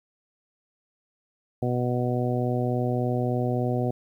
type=harmonic tone; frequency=123.47 Hz; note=B2; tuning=in tune; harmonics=1 / 2 / 3 / 4 / 5 / 6; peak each=-26 / -29 / -31 / -32 / -33 / -34 dBFS; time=1.62-3.91 s; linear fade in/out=5 ms; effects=10-bit